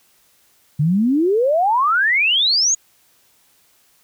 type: exponential sweep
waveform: sine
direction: up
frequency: 140.7 to 6860 Hz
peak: -13 dBFS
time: 0.79-2.75 s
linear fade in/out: 10 ms
effects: white hiss -57 dBFS RMS until 4.03 s